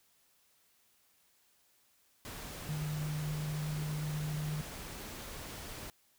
sine tone in noise, 151.4 Hz, D#3, 47 cents flat, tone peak -34 dBFS, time 2.69-4.61 s, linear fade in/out 0 ms, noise pink, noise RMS -45 dBFS, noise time 2.25-5.9 s, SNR +8 dB, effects white hiss -70 dBFS RMS until 6.18 s

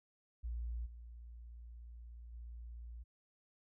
sine tone with level steps, 58.4 Hz, A#1, 4 cents sharp, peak -38 / -49 / -46 dBFS, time 0.43-3.04 s, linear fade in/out 20 ms, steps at 0.85 / 2.32 s, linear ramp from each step 20 ms, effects none

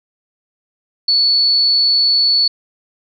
sine tone, 4435 Hz, C#8, in tune, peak -10 dBFS, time 1.08-2.48 s, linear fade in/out 5 ms, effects none

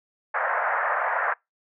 white band-pass noise, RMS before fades -25 dBFS, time 0.34-1.34 s, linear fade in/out 10 ms, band 550 to 1800 Hz, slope 48 dB/octave, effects noise-tail reverb RT60 0.2 s tail -26 dB re dry

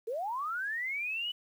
sine linear sweep, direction up, 420.5 to 3000 Hz, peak -32 dBFS, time 0.07-1.32 s, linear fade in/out 10 ms, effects 10-bit

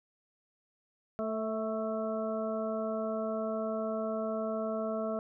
harmonic tone with a mistuned harmonic, 221 Hz, A3, 8 cents sharp, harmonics 1 / 2 / 3 / 5 / 6, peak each -36 / -38 / -34 / -45 / -43 dBFS, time 1.19-5.19 s, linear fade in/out 0 ms, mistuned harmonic 3, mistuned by -24 cents, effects none

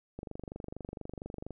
click train, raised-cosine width 2 ms, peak -27 dBFS, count 33, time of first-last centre 0.19-1.507 s, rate 24.3 Hz, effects none

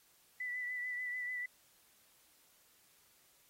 sine tone with vibrato, 1982 Hz, B6, 6 cents sharp, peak -37 dBFS, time 0.4-1.46 s, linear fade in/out 5 ms, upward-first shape sine, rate 6.8 Hz, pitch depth 25 cents each way, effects white hiss -68 dBFS RMS until 3.49 s + AAC 48 kbps

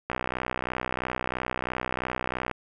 click train, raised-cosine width 0.5 ms, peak -13 dBFS, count 153, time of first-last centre 0.1-2.513 s, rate 63 Hz, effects none

